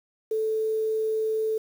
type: tone with quantisation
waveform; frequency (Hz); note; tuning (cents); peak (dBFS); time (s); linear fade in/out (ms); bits
sine; 438.5; A4; -6; -23; 0.31-1.58; 5; 8
effects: none